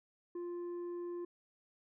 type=tone with tanh clipping; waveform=triangle; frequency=349.2 Hz; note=F4; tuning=in tune; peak=-40 dBFS; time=0.35-1.25 s; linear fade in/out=5 ms; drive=9 dB; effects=none